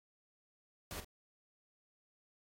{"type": "noise with echo", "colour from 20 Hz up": "pink", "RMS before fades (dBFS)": -44, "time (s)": [0.91, 1], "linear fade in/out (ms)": 0, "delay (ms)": 45, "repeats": 1, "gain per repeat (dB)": -10, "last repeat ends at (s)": 1.045, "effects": ["AAC 48 kbps"]}